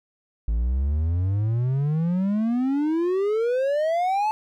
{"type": "exponential sweep", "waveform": "triangle", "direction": "up", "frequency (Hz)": [53.2, 880], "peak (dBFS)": -18, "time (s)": [0.48, 4.31], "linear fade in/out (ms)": 0, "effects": []}